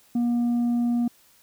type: tone with tanh clipping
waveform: sine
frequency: 238.9 Hz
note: A#3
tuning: 43 cents sharp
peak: -21 dBFS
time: 0.15-1.08 s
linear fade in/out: 5 ms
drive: 3 dB
effects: white hiss -58 dBFS RMS until 1.42 s

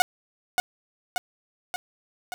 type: tone with echo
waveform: sawtooth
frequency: 729 Hz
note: F#5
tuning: 26 cents flat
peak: -12 dBFS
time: 0-0.02 s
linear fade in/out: 0 ms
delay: 580 ms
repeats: 4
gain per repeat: -4 dB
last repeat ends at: 2.34 s
effects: none

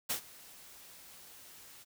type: noise with ADSR envelope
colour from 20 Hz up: white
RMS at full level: -32 dBFS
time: 0.09-1.85 s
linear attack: 14 ms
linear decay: 100 ms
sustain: -22 dB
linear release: 31 ms
effects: none

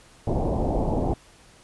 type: low-pass noise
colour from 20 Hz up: pink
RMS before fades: -24 dBFS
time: 0.27-1.14 s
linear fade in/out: 5 ms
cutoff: 860 Hz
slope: 48 dB/octave
effects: pink hiss -53 dBFS RMS until 1.63 s + resampled to 24000 Hz

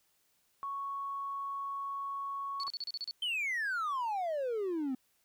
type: tone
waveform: sine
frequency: 1109 Hz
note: C#6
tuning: in tune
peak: -35 dBFS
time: 0.63-2.68 s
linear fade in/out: 0 ms
type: tone bursts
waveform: sine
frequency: 4435 Hz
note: C#8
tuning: in tune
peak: -35 dBFS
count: 8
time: 2.6-3.11 s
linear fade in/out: 0 ms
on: 34 ms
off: 34 ms
type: exponential sweep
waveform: triangle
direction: down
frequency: 3144 to 250.2 Hz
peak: -29 dBFS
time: 3.22-4.95 s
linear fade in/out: 5 ms
effects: tanh soft clip ceiling -26 dBFS + white hiss -73 dBFS RMS until 5.24 s

